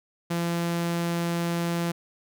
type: tone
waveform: sawtooth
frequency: 170.5 Hz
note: F3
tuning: 41 cents flat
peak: -21 dBFS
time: 0.3-1.92 s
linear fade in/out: 10 ms
effects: none